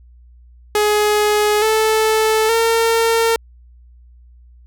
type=tone with pitch steps; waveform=sawtooth; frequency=419.9 / 437.7 / 456.3 Hz; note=G#4 / A4 / A#4; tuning=+19 / -9 / -37 cents; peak=-9 dBFS; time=0.75-3.36 s; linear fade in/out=2 ms; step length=870 ms; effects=added 60 Hz sine -42 dBFS peak until 4.66 s